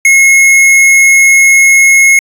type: tone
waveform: square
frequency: 2168 Hz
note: C#7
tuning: 39 cents flat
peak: -3 dBFS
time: 0.05-2.19 s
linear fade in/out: 2 ms
effects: resampled to 32000 Hz

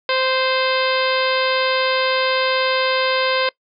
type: harmonic tone with a mistuned harmonic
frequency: 521 Hz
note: C5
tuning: 7 cents flat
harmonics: 1 / 2 / 3 / 4 / 5 / 6 / 7 / 8 / 9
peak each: -20 / -23 / -25 / -26 / -27 / -28 / -28 / -29 / -30 dBFS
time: 0.09-3.49 s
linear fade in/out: 2 ms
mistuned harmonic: 9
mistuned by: +63 cents
effects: noise-tail reverb RT60 0.1 s tail -22 dB re dry

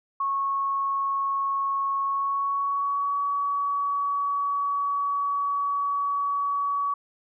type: tone with pitch glide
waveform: sine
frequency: 1100 to 1132.9 Hz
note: C#6 to C#6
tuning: -14 to +37 cents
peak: -23 dBFS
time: 0.2-6.94 s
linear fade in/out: 5 ms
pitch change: +51 cents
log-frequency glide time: 2.03-3.18 s
effects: none

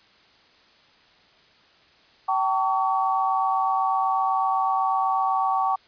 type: tone cluster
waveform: sine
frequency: 770 / 898 / 1131 Hz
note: G5 / A5 / C#6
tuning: -31 / +35 / +34 cents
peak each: -23 / -27 / -24 dBFS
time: 2.28-5.76 s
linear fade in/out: 10 ms
effects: white hiss -56 dBFS RMS until 5.87 s + resampled to 11025 Hz

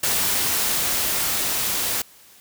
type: noise with level ramp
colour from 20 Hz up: white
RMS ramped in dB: -21 to -24 dBFS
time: 0.03-2.02 s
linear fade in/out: 5 ms
effects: white hiss -50 dBFS RMS until 2.4 s

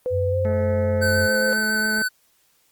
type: tone with pitch glide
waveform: sine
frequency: 503 to 521.3 Hz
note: B4 to C5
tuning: +32 to -6 cents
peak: -21 dBFS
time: 0.06-1.53 s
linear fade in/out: 0 ms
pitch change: +62 cents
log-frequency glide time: 0.3-0.37 s
type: tone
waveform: sine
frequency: 92.5 Hz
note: F#2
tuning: in tune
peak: -22 dBFS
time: 0.1-1.29 s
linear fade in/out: 50 ms
type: harmonic tone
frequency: 216.1 Hz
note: A3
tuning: 31 cents flat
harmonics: 1 / 2 / 3 / 4 / 6 / 7 / 8 / 9 / 10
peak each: -27 / -33 / -37 / -39 / -43 / -44 / -45 / -46 / -47 dBFS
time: 0.45-2.02 s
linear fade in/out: 0 ms
type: tone with vibrato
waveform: square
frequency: 1516 Hz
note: F#6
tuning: 42 cents sharp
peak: -21 dBFS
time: 1.01-2.09 s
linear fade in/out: 20 ms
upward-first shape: square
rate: 7.3 Hz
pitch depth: 14 cents each way
effects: white hiss -62 dBFS RMS until 2.71 s + Opus 32 kbps

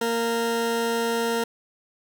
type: tone pair together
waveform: 20% pulse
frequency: 231.5 / 463 Hz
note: A#3 / A#4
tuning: -12 / -12 cents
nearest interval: octave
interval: 1200 cents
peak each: -22 dBFS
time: 0.01-1.44 s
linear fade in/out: 5 ms
effects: none

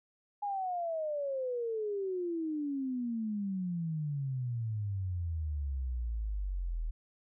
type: exponential sweep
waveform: sine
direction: down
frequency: 830.6 to 38.89 Hz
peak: -32 dBFS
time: 0.42-6.91 s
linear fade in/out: 10 ms
effects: none

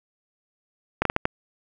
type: slowing click train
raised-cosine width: 0.5 ms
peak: -5 dBFS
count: 5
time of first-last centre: 1.02-1.254 s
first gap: 33 ms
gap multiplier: 1.4
effects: none

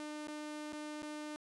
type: tone with dropouts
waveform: sawtooth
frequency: 301.2 Hz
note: D4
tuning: 44 cents sharp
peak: -38 dBFS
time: 0-1.36 s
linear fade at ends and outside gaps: 0 ms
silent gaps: 0.272-0.283 / 0.725-0.732 / 1.021-1.029 s
effects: resampled to 24000 Hz + 13-bit

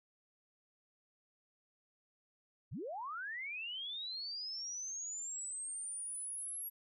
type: linear sweep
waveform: sine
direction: up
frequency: 69.9 to 11450 Hz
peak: -40 dBFS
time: 2.71-6.7 s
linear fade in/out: 20 ms
effects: none

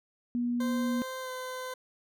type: tone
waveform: sine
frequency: 241.3 Hz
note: B3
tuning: 40 cents flat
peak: -27 dBFS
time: 0.35-1.02 s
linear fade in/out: 0 ms
type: tone with pitch glide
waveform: 20% pulse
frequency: 519 to 511.3 Hz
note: C5 to C5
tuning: -14 to -40 cents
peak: -31 dBFS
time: 0.6-1.74 s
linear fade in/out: 5 ms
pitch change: -26 cents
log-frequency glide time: 1.21-1.3 s
effects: none

